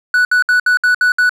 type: tone bursts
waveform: triangle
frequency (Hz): 1480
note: F#6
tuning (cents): 0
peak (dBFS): -7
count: 7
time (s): 0.14-1.294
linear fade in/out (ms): 2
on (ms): 110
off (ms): 64
effects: none